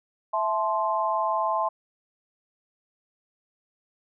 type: chord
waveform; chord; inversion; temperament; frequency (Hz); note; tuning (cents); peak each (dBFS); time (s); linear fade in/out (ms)
sine; A minor; second; equal with one note detuned; 659.3 / 866.4 / 1046.5; E5 / A5 / C6; 0 / -27 / 0; -28 / -27 / -26; 0.33-1.69; 10
effects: none